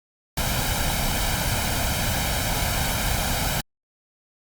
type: noise with comb filter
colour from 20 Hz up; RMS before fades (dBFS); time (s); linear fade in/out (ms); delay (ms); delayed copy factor
pink; -24; 0.37-3.61; 5; 1.3; +0.65
effects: Opus 48 kbps